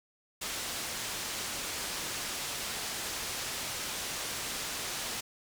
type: low-pass noise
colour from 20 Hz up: white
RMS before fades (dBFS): -37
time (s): 0.41-5.21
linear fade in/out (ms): 10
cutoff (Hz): 7900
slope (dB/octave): 12
effects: none

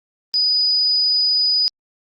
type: tone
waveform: sine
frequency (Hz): 4962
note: D#8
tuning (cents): -6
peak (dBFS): -14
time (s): 0.34-1.68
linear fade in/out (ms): 0
effects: Opus 32 kbps

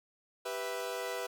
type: chord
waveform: sawtooth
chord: E minor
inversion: first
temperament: equal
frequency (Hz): 392 / 493.9 / 659.3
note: G4 / B4 / E5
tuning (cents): 0 / 0 / 0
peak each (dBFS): -38 / -34 / -37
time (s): 0.45-1.27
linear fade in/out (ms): 10
effects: none

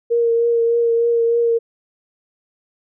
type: tone with vibrato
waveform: sine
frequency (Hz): 466.2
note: A#4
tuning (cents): 0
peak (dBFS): -13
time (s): 0.1-1.59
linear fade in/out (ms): 20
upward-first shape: triangle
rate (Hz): 3.3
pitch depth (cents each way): 21
effects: none

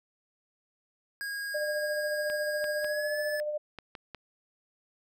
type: tone with pitch glide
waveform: square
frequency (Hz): 1635 to 1732.2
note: G#6 to A6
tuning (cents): -28 to -28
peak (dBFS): -34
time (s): 1.21-3.4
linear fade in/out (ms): 0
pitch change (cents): +100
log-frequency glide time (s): 2.77-3.18
type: tone with tremolo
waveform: sine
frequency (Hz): 600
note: D5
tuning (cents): +37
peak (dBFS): -28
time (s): 1.54-3.58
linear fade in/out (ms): 10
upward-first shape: sine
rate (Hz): 14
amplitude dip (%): 40
type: clicks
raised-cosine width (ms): 0.3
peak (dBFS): -25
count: 6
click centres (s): 2.3 / 2.642 / 2.845 / 3.787 / 3.952 / 4.147
effects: none

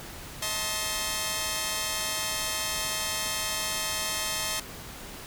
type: chord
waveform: 5% pulse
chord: A diminished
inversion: second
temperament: just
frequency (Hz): 633.6 / 880 / 1056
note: Eb5 / A5 / C6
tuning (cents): +31 / 0 / +16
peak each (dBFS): -22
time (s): 0.42-4.6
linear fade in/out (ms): 5
effects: pink hiss -42 dBFS RMS until 5.26 s

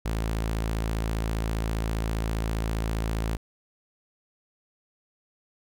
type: tone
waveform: sawtooth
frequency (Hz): 55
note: A1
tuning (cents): 0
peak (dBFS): -22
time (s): 0.05-3.37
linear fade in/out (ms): 10
effects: none

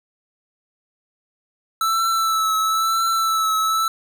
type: tone with vibrato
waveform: square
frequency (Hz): 1318.5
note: E6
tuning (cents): 0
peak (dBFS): -18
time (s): 1.81-3.88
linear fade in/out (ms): 2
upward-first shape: triangle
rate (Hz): 1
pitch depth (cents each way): 35
effects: none

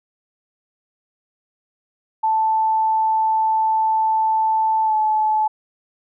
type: tone with pitch glide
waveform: sine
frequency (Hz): 880 to 863.4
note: A5 to A5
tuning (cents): 0 to -33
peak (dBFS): -15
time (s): 2.23-5.48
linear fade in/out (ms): 10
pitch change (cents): -33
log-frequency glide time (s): 4.84-4.94
effects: none

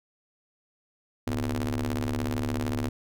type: ring-modulated tone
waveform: sawtooth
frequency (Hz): 73.42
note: D2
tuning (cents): 0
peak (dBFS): -20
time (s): 1.27-2.89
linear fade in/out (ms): 0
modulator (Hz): 175
effects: none

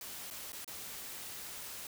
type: noise with dropouts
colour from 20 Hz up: white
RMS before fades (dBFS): -45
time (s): 0.01-1.87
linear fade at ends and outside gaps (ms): 2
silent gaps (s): 0.303-0.309 / 0.521-0.529 / 0.646-0.677
effects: none

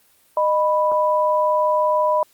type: tone pair together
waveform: sine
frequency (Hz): 613.7 / 987.8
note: D#5 / B5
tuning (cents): -24 / 0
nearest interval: minor sixth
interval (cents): 824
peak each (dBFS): -18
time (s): 0.37-2.23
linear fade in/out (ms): 2
effects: white hiss -57 dBFS RMS until 2.33 s + Opus 24 kbps

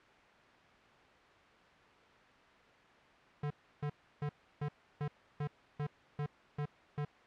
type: tone bursts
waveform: square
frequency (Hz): 146.83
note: D3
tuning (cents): 0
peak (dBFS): -35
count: 10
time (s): 3.43-7.05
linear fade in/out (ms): 5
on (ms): 74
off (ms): 320
effects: white hiss -60 dBFS RMS until 7.26 s + low-pass 2000 Hz 12 dB/octave

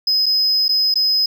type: tone with dropouts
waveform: sine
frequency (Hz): 5060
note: D#8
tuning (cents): +28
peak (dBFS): -11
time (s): 0.07-1.26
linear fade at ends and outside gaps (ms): 5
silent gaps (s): 0.259-0.263 / 0.682-0.691 / 0.941-0.956
effects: tanh soft clip ceiling -12 dBFS + 8-bit

